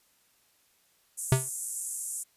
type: band-pass noise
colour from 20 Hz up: pink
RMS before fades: -36 dBFS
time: 1.17-2.24 s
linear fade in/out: 20 ms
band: 7300 to 11000 Hz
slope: 48 dB/octave
type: tone with exponential decay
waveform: square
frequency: 130.81 Hz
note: C3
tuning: in tune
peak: -17 dBFS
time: 1.32-1.49 s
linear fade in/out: 2 ms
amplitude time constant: 36 ms
effects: white hiss -67 dBFS RMS until 2.36 s + resampled to 32000 Hz